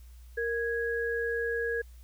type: tone pair together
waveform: sine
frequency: 465.3 / 1656.9 Hz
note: A#4 / G#6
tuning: -3 / -5 cents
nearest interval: octave + minor seventh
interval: 2198 cents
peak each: -30 / -32 dBFS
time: 0.37-1.82 s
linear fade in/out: 10 ms
effects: added 60 Hz sine -47 dBFS peak until 2.03 s + white hiss -64 dBFS RMS until 2.03 s